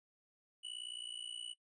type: tone with amplitude modulation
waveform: square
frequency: 2960 Hz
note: F#7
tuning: in tune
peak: -40 dBFS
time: 0.63-1.54 s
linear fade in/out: 20 ms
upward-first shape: sine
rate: 59.1 Hz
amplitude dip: 90%
effects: noise-tail reverb RT60 0.1 s tail -19 dB re dry + resampled to 24000 Hz